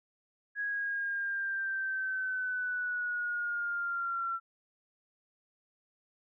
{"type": "linear sweep", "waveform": "sine", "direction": "down", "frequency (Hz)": [1661.2, 1352], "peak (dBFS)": -31, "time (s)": [0.55, 4.4], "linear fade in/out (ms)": 50, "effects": []}